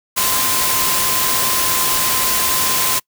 sine tone in noise, 1037 Hz, C6, 16 cents flat, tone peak -24 dBFS, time 0.16-3 s, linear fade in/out 20 ms, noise white, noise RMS -17 dBFS, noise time 0.16-3 s, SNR -10 dB, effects noise-tail reverb RT60 0.1 s tail -26 dB re dry

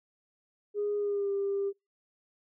sine tone with pitch glide, 412.7 to 397.5 Hz, G#4 to G4, -11 to +24 cents, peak -27 dBFS, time 0.74-1.73 s, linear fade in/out 50 ms, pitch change -65 cents, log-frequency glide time 0.97-1.31 s, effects noise-tail reverb RT60 0.2 s tail -26 dB re dry + tanh soft clip ceiling -23 dBFS

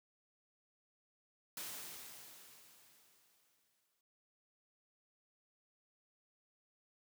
white noise with exponential decay, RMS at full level -44 dBFS, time 1.57-4.01 s, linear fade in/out 2 ms, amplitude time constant 530 ms, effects high-pass 100 Hz 12 dB/octave

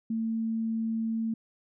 sine tone, 224.7 Hz, A3, 37 cents sharp, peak -27 dBFS, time 0.1-1.34 s, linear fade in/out 5 ms, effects none

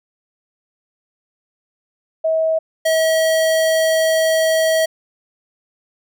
sine / square tone pair in turn, 642 / 642 Hz, E5 / E5, -46 / -46 cents, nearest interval unison, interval 0 cents, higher neither, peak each -14 dBFS, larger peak neither, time 2.24-2.59 / 2.85-4.86 s, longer second, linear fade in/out 10 ms, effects none

